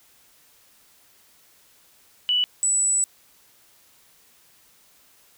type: tone pair in turn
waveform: sine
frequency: 2960 / 7902 Hz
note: F#7 / B8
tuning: 0 / 0 cents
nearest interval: octave + perfect fourth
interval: 1700 cents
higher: second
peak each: -18 dBFS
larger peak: neither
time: 2.29-2.44 / 2.63-3.04 s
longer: second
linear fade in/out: 0 ms
effects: white hiss -57 dBFS RMS until 5.37 s